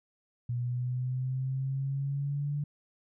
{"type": "exponential sweep", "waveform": "sine", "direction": "up", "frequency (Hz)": [120.6, 146.4], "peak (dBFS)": -29, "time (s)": [0.49, 2.64], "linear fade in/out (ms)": 5, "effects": []}